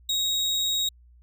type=tone; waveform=35% pulse; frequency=3783 Hz; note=A#7; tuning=25 cents sharp; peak=-21 dBFS; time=0.09-0.89 s; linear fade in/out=5 ms; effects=added 60 Hz sine -51 dBFS peak until 1.22 s